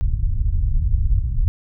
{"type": "low-pass noise", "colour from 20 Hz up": "pink", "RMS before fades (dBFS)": -18, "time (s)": [0.01, 1.48], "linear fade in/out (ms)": 0, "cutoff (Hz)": 100, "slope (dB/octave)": 24, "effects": []}